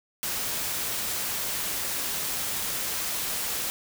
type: noise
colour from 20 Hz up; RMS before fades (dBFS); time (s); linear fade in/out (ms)
white; -30; 0.23-3.7; 0
effects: none